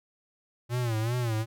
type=tone with vibrato; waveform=square; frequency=116.54 Hz; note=A#2; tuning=in tune; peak=-27 dBFS; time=0.69-1.46 s; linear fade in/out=50 ms; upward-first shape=sine; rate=2.6 Hz; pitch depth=120 cents each way; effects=none